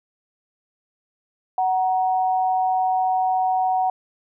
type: tone pair together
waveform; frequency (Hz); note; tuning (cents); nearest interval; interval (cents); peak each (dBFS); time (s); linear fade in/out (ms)
sine; 746.1 / 940; F#5 / A#5; +14 / +14; major third; 400; -18 / -27; 1.58-3.9; 2
effects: none